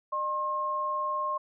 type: tone pair together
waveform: sine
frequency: 605 / 1070 Hz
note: D#5 / C6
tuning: -49 / +38 cents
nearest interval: minor seventh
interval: 987 cents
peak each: -36 / -28 dBFS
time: 0.12-1.38 s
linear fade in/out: 10 ms
effects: none